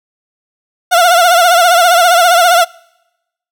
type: tone with vibrato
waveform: 30% pulse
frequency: 698.5 Hz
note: F5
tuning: in tune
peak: -3 dBFS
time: 0.91-2.65 s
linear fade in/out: 20 ms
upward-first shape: triangle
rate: 15 Hz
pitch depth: 100 cents each way
effects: noise-tail reverb RT60 0.9 s tail -25 dB re dry